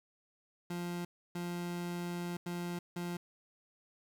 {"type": "tone bursts at uneven times", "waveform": "30% pulse", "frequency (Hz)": 174.61, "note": "F3", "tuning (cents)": 0, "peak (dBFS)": -34, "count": 4, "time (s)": [[0.7, 1.05], [1.35, 2.37], [2.46, 2.79], [2.96, 3.17]], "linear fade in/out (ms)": 5, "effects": ["10-bit"]}